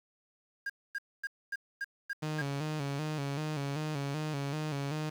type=tone bursts; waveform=triangle; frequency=1618 Hz; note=G#6; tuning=46 cents flat; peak=-31 dBFS; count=7; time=0.66-2.419 s; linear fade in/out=5 ms; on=37 ms; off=250 ms
type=tone with vibrato; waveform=sawtooth; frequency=146.83 Hz; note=D3; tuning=in tune; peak=-29 dBFS; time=2.22-5.1 s; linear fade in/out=10 ms; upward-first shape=square; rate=2.6 Hz; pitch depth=82 cents each way
effects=low-pass 8000 Hz 12 dB/octave + 9-bit